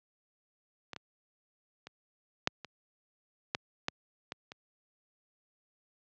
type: clicks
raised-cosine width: 0.2 ms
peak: -22 / -23 / -27 / -7 / -25 / -12 / -12 / -20 / -27 dBFS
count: 9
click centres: 0.933 / 0.963 / 1.87 / 2.474 / 2.647 / 3.549 / 3.884 / 4.321 / 4.519 s
effects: high-pass 100 Hz 12 dB/octave + low-pass 5000 Hz 12 dB/octave